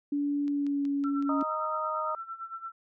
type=tone with pitch glide; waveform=sine; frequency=287.3 to 281.7 Hz; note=D4 to C#4; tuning=-38 to +28 cents; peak=-26 dBFS; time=0.12-1.43 s; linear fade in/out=5 ms; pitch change=-34 cents; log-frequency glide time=0.47-0.86 s
type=click train; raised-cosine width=0.2 ms; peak=-33 dBFS; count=6; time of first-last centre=0.48-1.411 s; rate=5.37 Hz
type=tone with tremolo; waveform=sine; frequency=1342 Hz; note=E6; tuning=31 cents sharp; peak=-34 dBFS; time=1.04-2.72 s; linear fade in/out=5 ms; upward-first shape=sine; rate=8.8 Hz; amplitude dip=80%
type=harmonic tone; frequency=311.1 Hz; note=D#4; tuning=in tune; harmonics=2 / 3 / 4; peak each=-35 / -36 / -31 dBFS; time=1.29-2.15 s; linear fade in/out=2 ms
effects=none